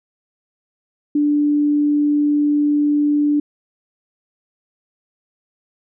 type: tone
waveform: sine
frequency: 293.7 Hz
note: D4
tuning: in tune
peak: -13 dBFS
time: 1.15-3.4 s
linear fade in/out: 5 ms
effects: none